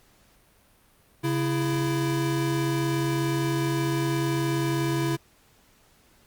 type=tone pair together; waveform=square; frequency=137.5 / 333.1 Hz; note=C#3 / E4; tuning=-14 / +18 cents; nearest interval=octave + minor third; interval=1532 cents; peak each=-27 dBFS; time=1.23-5.17 s; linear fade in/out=20 ms; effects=pink hiss -60 dBFS RMS until 6.26 s + Opus 48 kbps